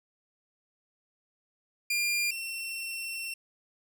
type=tone pair in turn; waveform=sawtooth; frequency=2400 / 2709 Hz; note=D7 / E7; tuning=+37 / +47 cents; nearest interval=major second; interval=210 cents; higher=second; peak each=-23 / -31 dBFS; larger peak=first; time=1.9-2.31 / 2.31-3.34 s; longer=second; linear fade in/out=5 ms; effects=none